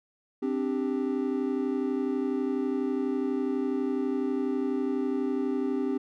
triangle chord, C suspended second, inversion none, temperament equal with one note detuned, 261.6 / 293.7 / 393.8 Hz, C4 / D4 / G4, 0 / 0 / +8 cents, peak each -27 / -30 / -29 dBFS, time 0.42-5.98 s, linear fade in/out 10 ms, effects none

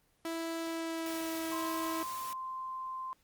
sawtooth tone with pitch glide, 329.6 to 325.3 Hz, E4 to E4, 0 to -23 cents, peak -31 dBFS, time 0.25-2.03 s, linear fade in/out 2 ms, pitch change -23 cents, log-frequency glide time 0.64-1.33 s
white noise, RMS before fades -46 dBFS, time 1.06-2.33 s, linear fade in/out 0 ms
sine tone, 1042 Hz, C6, 7 cents flat, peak -37 dBFS, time 1.52-3.13 s, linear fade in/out 0 ms
effects pink hiss -71 dBFS RMS until 3.23 s + Opus 24 kbps

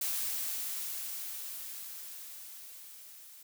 blue noise with level ramp, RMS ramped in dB -33 to -53 dBFS, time 0.01-3.43 s, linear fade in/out 5 ms, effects none

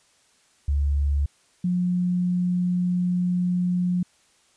sine tone pair in turn, 71.3 / 178.89 Hz, C#2 / F3, +49 / +42 cents, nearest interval octave + major third, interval 1593 cents, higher second, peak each -19 / -20 dBFS, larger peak first, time 0.68-1.26 / 1.64-4.03 s, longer second, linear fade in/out 5 ms, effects white hiss -61 dBFS RMS until 4.56 s + resampled to 22050 Hz

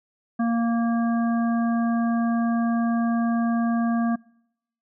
harmonic tone, 232.2 Hz, A#3, 7 cents flat, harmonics 1 / 3 / 5 / 7, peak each -20 / -30 / -34 / -37 dBFS, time 0.39-4.16 s, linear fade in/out 10 ms, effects noise-tail reverb RT60 0.8 s tail -26 dB re dry

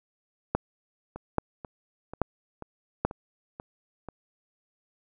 two click trains, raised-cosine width 1 ms, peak -9 / -24 dBFS, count 4 / 7, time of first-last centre 0.55-3.05 / 1.16-4.087 s, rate 1.2 / 2.05 Hz, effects none

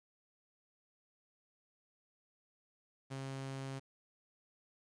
sawtooth tone, 134.8 Hz, C#3, 48 cents flat, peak -37 dBFS, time 3.1-3.8 s, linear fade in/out 20 ms, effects resampled to 22050 Hz + 11-bit

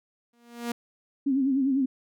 sawtooth tone with exponential growth, 236.9 Hz, A#3, 28 cents sharp, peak -22 dBFS, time 0.33-0.72 s, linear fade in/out 5 ms, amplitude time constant 83 ms
sine tone with vibrato, 269.2 Hz, C4, 49 cents sharp, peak -21 dBFS, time 1.26-1.86 s, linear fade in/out 10 ms, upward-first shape sine, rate 10 Hz, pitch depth 80 cents each way
effects none

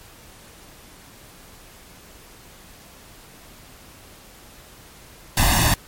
pink noise with comb filter, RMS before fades -17 dBFS, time 5.37-5.74 s, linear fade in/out 2 ms, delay 1.1 ms, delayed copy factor +0.9, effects pink hiss -46 dBFS RMS until 5.87 s + MP3 64 kbps

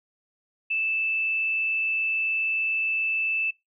sine tone with frequency modulation, 2637 Hz, E7, in tune, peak -23 dBFS, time 0.7-3.51 s, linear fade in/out 10 ms, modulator 107 Hz, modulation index 0.25, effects noise-tail reverb RT60 0.2 s tail -24 dB re dry

